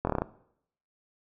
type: slowing click train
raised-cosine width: 1 ms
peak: -13 dBFS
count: 7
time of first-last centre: 0.05-0.22 s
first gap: 22 ms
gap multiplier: 1.1
effects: noise-tail reverb RT60 0.7 s tail -18 dB re dry